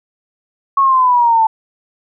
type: exponential sweep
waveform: sine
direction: down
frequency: 1108.7 to 878 Hz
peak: -8 dBFS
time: 0.77-1.47 s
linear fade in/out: 5 ms
effects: none